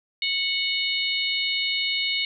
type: harmonic tone with a mistuned harmonic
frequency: 737 Hz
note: F#5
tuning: 7 cents flat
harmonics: 3 / 4 / 5 / 6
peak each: -27 / -28 / -29 / -30 dBFS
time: 0.22-2.25 s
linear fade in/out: 2 ms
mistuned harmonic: 6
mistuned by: -55 cents
effects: none